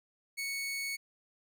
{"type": "tone", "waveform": "sawtooth", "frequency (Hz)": 2217, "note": "C#7", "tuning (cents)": 0, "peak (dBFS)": -31, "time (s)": [0.37, 0.97], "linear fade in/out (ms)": 20, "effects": []}